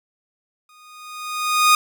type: tone with exponential growth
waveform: sawtooth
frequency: 1235 Hz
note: D#6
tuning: 13 cents flat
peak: -6 dBFS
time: 0.69-1.75 s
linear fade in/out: 2 ms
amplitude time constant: 230 ms
effects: none